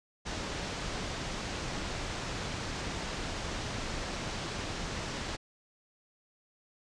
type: low-pass noise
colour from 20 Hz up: pink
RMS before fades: -37 dBFS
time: 0.25-5.37 s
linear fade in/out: 20 ms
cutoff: 6800 Hz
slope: 24 dB/octave
effects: resampled to 22050 Hz